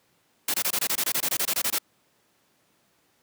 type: noise bursts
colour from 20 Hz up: white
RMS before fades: -25 dBFS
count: 16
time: 0.48-1.785 s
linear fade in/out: 5 ms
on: 60 ms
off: 23 ms
effects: pink hiss -66 dBFS RMS until 3.22 s + high-pass 150 Hz 12 dB/octave